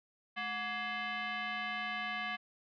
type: tone with frequency modulation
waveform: sine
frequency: 213.3 Hz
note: G#3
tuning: 46 cents sharp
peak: -35 dBFS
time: 0.36-2.37 s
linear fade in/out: 20 ms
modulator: 943 Hz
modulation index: 2.8
effects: none